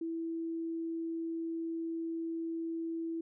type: tone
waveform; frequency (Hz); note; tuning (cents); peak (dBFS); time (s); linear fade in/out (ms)
sine; 329.5; E4; -1; -34; 0.01-3.21; 5
effects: none